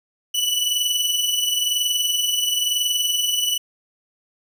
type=tone pair together; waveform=sawtooth; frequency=2960 / 2981 Hz; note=F#7 / F#7; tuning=0 / +12 cents; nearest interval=unison; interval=12 cents; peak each=-17 / -22 dBFS; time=0.34-3.58 s; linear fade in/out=10 ms; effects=none